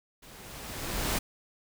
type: noise with level ramp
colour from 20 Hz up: pink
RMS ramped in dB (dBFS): -51 to -28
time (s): 0.22-1.19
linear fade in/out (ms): 10
effects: none